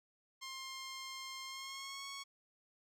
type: tone with pitch glide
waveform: 10% pulse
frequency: 1060 to 1106.3 Hz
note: C6 to C#6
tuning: +22 to -4 cents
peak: -36 dBFS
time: 0.41-2.24 s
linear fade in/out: 20 ms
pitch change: +74 cents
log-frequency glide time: 1.45-2.06 s
effects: low-pass 12000 Hz 12 dB/octave